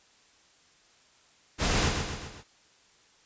pink noise with echo, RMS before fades -26 dBFS, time 1.58-1.92 s, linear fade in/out 50 ms, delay 130 ms, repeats 4, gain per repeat -5 dB, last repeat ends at 2.44 s, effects white hiss -61 dBFS RMS until 3.25 s + resampled to 16000 Hz

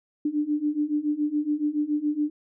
sine beating tone pair, 293.7 / 300.8 Hz, D4 / D4, 0 / +42 cents, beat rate 7.1 Hz, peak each -27 / -25 dBFS, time 0.25-2.3 s, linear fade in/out 5 ms, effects none

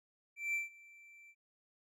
triangle tone with ADSR envelope, 2341 Hz, D7, 6 cents flat, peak -30 dBFS, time 0.36-1.35 s, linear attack 180 ms, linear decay 150 ms, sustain -24 dB, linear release 54 ms, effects none

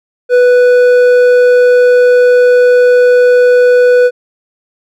sine tone with hard clipping, 493.9 Hz, B4, in tune, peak -5 dBFS, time 0.29-4.11 s, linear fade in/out 50 ms, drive 6 dB, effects none

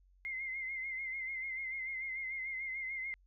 sine tone with vibrato, 2098 Hz, C7, 4 cents sharp, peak -37 dBFS, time 0.25-3.14 s, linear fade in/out 0 ms, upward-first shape sine, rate 6.8 Hz, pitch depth 48 cents each way, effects added 46 Hz sine -63 dBFS peak until 3.26 s

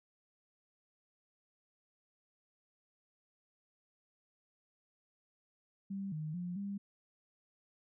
sine tone with pitch steps, 196 / 154.6 / 177.2 / 199.7 Hz, G3 / D#3 / F3 / G3, 0 / -11 / +25 / +32 cents, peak -37 dBFS, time 5.9-6.78 s, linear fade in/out 10 ms, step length 220 ms, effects none

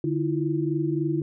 sine tone cluster, 147.6 / 319.2 / 342.7 Hz, D3 / D#4 / F4, +9 / +44 / -33 cents, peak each -27 dBFS, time 0.04-1.22 s, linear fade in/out 2 ms, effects none

